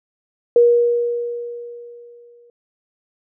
sine tone with exponential decay, 476.4 Hz, A#4, 38 cents sharp, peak -7 dBFS, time 0.56-2.5 s, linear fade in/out 2 ms, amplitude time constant 420 ms, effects none

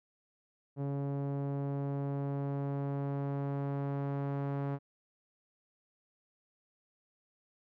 sawtooth tone with low-pass filter sweep, 140 Hz, C#3, 18 cents sharp, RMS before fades -35 dBFS, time 0.76-4.79 s, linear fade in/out 50 ms, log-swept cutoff 610 to 1100 Hz, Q 0.8, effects none

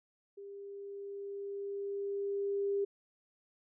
sine tone with level ramp, 399.8 Hz, G4, 34 cents sharp, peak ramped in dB -45 to -29 dBFS, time 0.37-2.85 s, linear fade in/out 10 ms, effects none

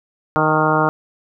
harmonic tone with a mistuned harmonic, 155.56 Hz, D#3, in tune, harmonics 1 / 2 / 3 / 4 / 5 / 6 / 7 / 8 / 9, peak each -22 / -22 / -22 / -22 / -22 / -22 / -22 / -22 / -22 dBFS, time 0.36-0.89 s, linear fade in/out 0 ms, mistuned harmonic 6, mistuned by -30 cents, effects none

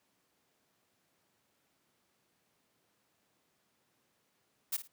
blue noise with echo, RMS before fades -33 dBFS, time 4.72-4.77 s, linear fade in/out 10 ms, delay 54 ms, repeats 2, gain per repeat -12 dB, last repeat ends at 4.878 s, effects pink hiss -75 dBFS RMS until 4.92 s + high-pass 150 Hz 12 dB/octave

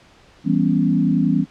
sine chord, C# half-diminished seventh, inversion first, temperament equal, 164.81 / 196 / 246.9 / 277.2 Hz, E3 / G3 / B3 / C#4, 0 / 0 / 0 / 0 cents, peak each -20 dBFS, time 0.44-1.46 s, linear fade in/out 50 ms, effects pink hiss -50 dBFS RMS until 1.5 s + low-pass 5000 Hz 12 dB/octave

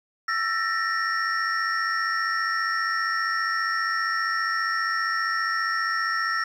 sine tone cluster, 1333 / 1790 / 1885 / 5490 Hz, E6 / A6 / A#6 / F8, +19 / +29 / +19 / -31 cents, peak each -25 / -28 / -28 / -33 dBFS, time 0.28-6.44 s, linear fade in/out 5 ms, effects tanh soft clip ceiling -16 dBFS + 9-bit

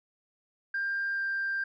sine tone with pitch glide, 1594 to 1584.8 Hz, G6 to G6, +28 to +18 cents, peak -27 dBFS, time 0.74-1.64 s, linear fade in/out 5 ms, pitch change -10 cents, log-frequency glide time 1.14-1.21 s, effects tanh soft clip ceiling -25 dBFS

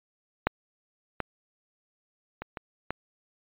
clicks, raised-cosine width 0.5 ms, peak -6 / -13 / -20 / -20 / -14 dBFS, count 5, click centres 0.47 / 1.203 / 2.42 / 2.572 / 2.906 s, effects resampled to 8000 Hz

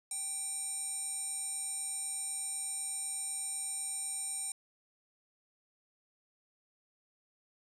square tone with band-pass filter, 784 Hz, G5, in tune, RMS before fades -38 dBFS, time 0.11-4.52 s, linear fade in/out 2 ms, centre 8500 Hz, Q 9.1, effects 12-bit

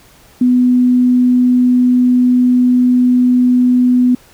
sine tone, 248.9 Hz, B3, 14 cents sharp, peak -7 dBFS, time 0.41-4.15 s, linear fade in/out 5 ms, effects pink hiss -45 dBFS RMS until 4.33 s

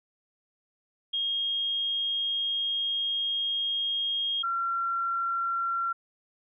sine tone pair in turn, 3250 / 1366.5 Hz, G#7 / F6, -38 / -38 cents, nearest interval octave + minor third, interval 1500 cents, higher first, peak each -26 dBFS, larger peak neither, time 1.13-4.43 / 4.43-5.93 s, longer first, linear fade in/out 10 ms, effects none

